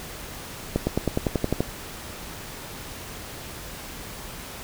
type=accelerating click train; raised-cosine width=2 ms; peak=-8 dBFS; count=10; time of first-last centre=0.76-1.606 s; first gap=110 ms; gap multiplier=0.96; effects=pink hiss -38 dBFS RMS until 4.63 s